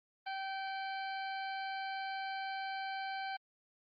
harmonic tone with a mistuned harmonic, 774 Hz, G5, 22 cents flat, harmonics 1 / 2 / 3 / 4 / 5 / 6, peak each -39 / -44 / -49 / -52 / -53 / -55 dBFS, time 0.26-3.37 s, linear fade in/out 10 ms, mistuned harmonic 5, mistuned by +110 cents, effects Opus 24 kbps

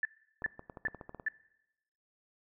sine tone bursts, 1751 Hz, A6, 9 cents flat, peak -28 dBFS, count 4, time 0.03-1.284 s, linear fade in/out 2 ms, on 21 ms, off 390 ms
clicks, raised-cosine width 1 ms, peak -30 dBFS, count 12, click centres 0.421 / 0.462 / 0.594 / 0.698 / 0.772 / 0.851 / 0.883 / 0.947 / 1.012 / 1.094 / 1.147 / 1.198 s
effects noise-tail reverb RT60 0.9 s tail -20 dB re dry

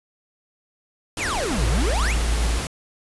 square exponential two-way sweep, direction down then up, 3276 to 98 to 3276 Hz, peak -25 dBFS, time 1.17-2.16 s, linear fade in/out 50 ms, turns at 1.67 s
pink noise, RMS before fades -28 dBFS, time 1.17-2.67 s, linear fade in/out 2 ms
sine tone, 56.1 Hz, A1, 34 cents sharp, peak -19 dBFS, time 1.58-2.59 s, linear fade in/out 0 ms
effects resampled to 24000 Hz

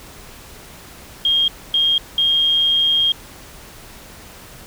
sine tone bursts at uneven times, 3231 Hz, G#7, 48 cents flat, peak -13 dBFS, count 3, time 1.25-1.48 / 1.74-1.98 / 2.18-3.12 s, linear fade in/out 2 ms, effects pink hiss -40 dBFS RMS until 4.66 s

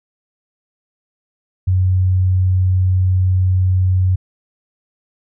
sine tone, 92.6 Hz, F#2, 2 cents sharp, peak -11 dBFS, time 1.67-4.16 s, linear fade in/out 10 ms, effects none

